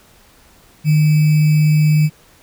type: tone with sample-and-hold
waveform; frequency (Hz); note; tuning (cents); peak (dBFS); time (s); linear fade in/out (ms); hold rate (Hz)
sine; 152.7; D#3; -32; -9; 0.84-2.1; 50; 2450
effects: pink hiss -49 dBFS RMS until 2.42 s